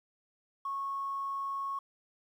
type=tone; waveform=triangle; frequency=1100 Hz; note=C#6; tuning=14 cents flat; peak=-29 dBFS; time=0.65-1.79 s; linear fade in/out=5 ms; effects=tanh soft clip ceiling -31 dBFS + 11-bit